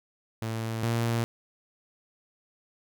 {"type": "tone pair in turn", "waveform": "sawtooth", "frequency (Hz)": [112.7, 116.2], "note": ["A2", "A#2"], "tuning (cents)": [42, -5], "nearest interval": "minor second", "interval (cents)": 53, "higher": "second", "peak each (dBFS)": [-26, -21], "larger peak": "second", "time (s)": [[0.42, 0.83], [0.83, 1.24]], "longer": "neither", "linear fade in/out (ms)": 0, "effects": []}